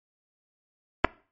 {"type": "clicks", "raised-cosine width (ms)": 0.5, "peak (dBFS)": -3, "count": 2, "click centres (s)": [1.045, 1.048], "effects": ["noise-tail reverb RT60 0.4 s tail -22 dB re dry", "MP3 32 kbps"]}